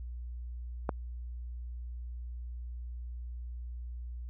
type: click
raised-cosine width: 1 ms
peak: -16 dBFS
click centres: 0.892 s
effects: added 60 Hz sine -38 dBFS peak until 4.29 s